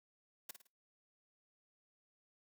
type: noise with echo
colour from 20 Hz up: white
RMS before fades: -45 dBFS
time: 0.49-0.51 s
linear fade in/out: 5 ms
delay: 54 ms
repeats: 3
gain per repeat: -8 dB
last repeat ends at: 0.672 s
effects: noise-tail reverb RT60 0.3 s tail -24 dB re dry